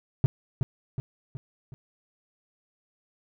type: tone with echo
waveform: triangle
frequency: 131.7 Hz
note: C3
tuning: 12 cents sharp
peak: -13 dBFS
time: 0.24-0.26 s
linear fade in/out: 0 ms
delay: 370 ms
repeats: 4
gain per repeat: -6 dB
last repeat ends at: 1.74 s
effects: none